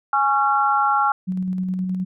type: chord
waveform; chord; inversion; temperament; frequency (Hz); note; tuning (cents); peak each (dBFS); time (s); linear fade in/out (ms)
sine; Db major; second; equal with one note detuned; 830.6 / 1108.7 / 1368.2; Ab5 / Db6 / F6; 0 / 0 / -36; -19 / -23 / -19; 0.13-1.12; 2
type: tone with tremolo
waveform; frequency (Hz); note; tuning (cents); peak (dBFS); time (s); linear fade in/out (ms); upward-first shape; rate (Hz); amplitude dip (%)
sine; 185; F#3; 0; -20; 1.27-2.05; 20; square; 9.6; 25
effects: none